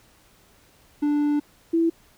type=tone pair in turn; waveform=triangle / sine; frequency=293.7 / 331.3 Hz; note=D4 / E4; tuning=0 / +9 cents; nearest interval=major second; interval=209 cents; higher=second; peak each=-17 dBFS; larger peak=neither; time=1.02-1.4 / 1.73-1.9 s; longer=first; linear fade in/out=10 ms; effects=pink hiss -57 dBFS RMS until 2.17 s